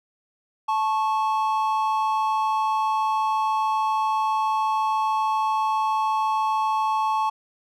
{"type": "tone pair together", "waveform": "triangle", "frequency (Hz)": [873.1, 1100], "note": ["A5", "C#6"], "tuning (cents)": [-14, -14], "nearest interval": "major third", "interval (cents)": 400, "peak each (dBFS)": [-20, -23], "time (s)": [0.68, 7.3], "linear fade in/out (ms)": 10, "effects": []}